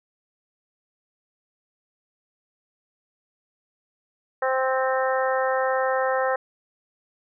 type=harmonic tone; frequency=261.6 Hz; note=C4; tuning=in tune; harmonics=2 / 3 / 4 / 5 / 6 / 7; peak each=-23 / -27 / -30 / -30 / -33 / -31 dBFS; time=4.42-6.36 s; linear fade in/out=5 ms; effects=none